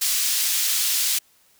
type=high-pass noise; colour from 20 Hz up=pink; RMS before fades=-22 dBFS; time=0.01-1.19 s; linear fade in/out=10 ms; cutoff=4000 Hz; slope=12 dB/octave; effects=white hiss -59 dBFS RMS until 1.59 s